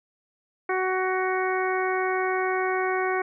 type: harmonic tone with a mistuned harmonic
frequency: 373.3 Hz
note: F#4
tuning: 15 cents sharp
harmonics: 1 / 2 / 3 / 4 / 5 / 6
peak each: -26 / -29 / -31 / -32 / -33 / -34 dBFS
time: 0.69-3.22 s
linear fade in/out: 5 ms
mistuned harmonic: 6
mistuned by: -17 cents
effects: none